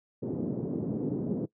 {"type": "band-pass noise", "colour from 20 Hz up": "white", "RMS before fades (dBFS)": -32, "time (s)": [0.22, 1.46], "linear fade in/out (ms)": 10, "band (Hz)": [130, 370], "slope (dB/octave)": 24, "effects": ["noise-tail reverb RT60 0.1 s tail -19 dB re dry"]}